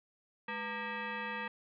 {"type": "tone with frequency modulation", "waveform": "sine", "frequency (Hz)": 493.9, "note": "B4", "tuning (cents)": 0, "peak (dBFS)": -36, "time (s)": [0.48, 1.48], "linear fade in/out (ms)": 5, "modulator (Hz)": 704, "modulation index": 3.1, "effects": []}